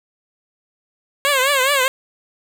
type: tone with vibrato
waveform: 10% pulse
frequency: 543 Hz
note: C#5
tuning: 36 cents flat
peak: -6 dBFS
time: 1.25-1.88 s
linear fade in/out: 0 ms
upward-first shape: triangle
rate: 4.8 Hz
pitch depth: 140 cents each way
effects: none